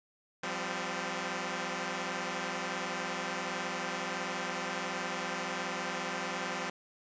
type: chord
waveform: 5% pulse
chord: F suspended second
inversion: none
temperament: equal with one note detuned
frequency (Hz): 174.61 / 196 / 256.5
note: F3 / G3 / C4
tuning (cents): 0 / 0 / -34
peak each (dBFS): -27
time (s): 0.43-6.7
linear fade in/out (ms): 5
effects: resampled to 16000 Hz + 10-bit